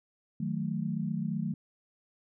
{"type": "chord", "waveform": "sine", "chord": "D# diminished", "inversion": "none", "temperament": "equal with one note detuned", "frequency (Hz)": [156.92, 185, 220], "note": ["D#3", "F#3", "A3"], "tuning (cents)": [15, 0, 0], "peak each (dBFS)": -34, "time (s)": [0.4, 1.54], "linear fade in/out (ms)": 5, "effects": []}